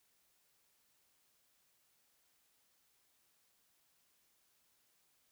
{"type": "silence", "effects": ["white hiss -75 dBFS RMS until 5.31 s"]}